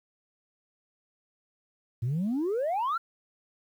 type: exponential sweep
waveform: sine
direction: up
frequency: 110.6 to 1416 Hz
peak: -24 dBFS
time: 2.02-2.98 s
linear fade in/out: 10 ms
effects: tanh soft clip ceiling -24 dBFS + 10-bit